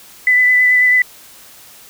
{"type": "tone with vibrato", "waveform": "sine", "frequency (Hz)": 1996, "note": "B6", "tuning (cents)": 18, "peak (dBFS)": -8, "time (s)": [0.27, 1.02], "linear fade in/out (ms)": 2, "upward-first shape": "sine", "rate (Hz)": 9.2, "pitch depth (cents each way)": 14, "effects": ["white hiss -41 dBFS RMS until 1.89 s"]}